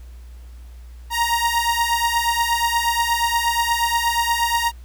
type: beating tone pair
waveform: sawtooth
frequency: 932.3 / 940.7 Hz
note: A#5 / A#5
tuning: 0 / +15 cents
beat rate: 8.4 Hz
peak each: -17 dBFS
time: 1.1-4.72 s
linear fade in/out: 50 ms
effects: added 60 Hz sine -36 dBFS peak until 4.84 s + pink hiss -55 dBFS RMS until 4.84 s